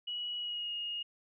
sine tone with pitch glide, 2922 to 2860 Hz, F#7 to F7, -22 to +41 cents, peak -35 dBFS, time 0.07-1.03 s, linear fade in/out 10 ms, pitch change -37 cents, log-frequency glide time 0.37-0.73 s, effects none

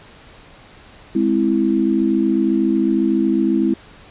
sine chord, Ab augmented, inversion none, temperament equal, 207.7 / 261.6 / 329.6 Hz, Ab3 / C4 / E4, 0 / 0 / 0 cents, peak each -19 / -19 / -17 dBFS, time 1.15-3.74 s, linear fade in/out 5 ms, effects pink hiss -44 dBFS RMS until 4.1 s + resampled to 8000 Hz

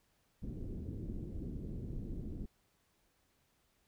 pink low-pass noise, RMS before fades -42 dBFS, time 0.42-2.46 s, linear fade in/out 10 ms, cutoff 340 Hz, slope 24 dB/octave, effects pink hiss -75 dBFS RMS until 3.87 s

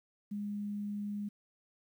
sine tone, 205.5 Hz, G#3, 18 cents flat, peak -35 dBFS, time 0.31-1.29 s, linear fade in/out 10 ms, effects 11-bit

